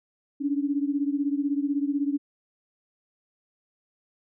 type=beating tone pair; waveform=sine; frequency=280 / 296 Hz; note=C#4 / D4; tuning=+18 / +14 cents; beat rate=16 Hz; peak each=-25 / -28 dBFS; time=0.4-2.18 s; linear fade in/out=20 ms; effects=none